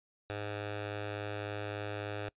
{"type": "tone with notch filter", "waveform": "10% pulse", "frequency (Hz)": 103.5, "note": "G#2", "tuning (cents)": -5, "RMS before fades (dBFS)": -39, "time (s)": [0.3, 2.29], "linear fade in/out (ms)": 0, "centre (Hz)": 210, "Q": 0.76, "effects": ["noise-tail reverb RT60 0.1 s tail -24 dB re dry", "resampled to 8000 Hz"]}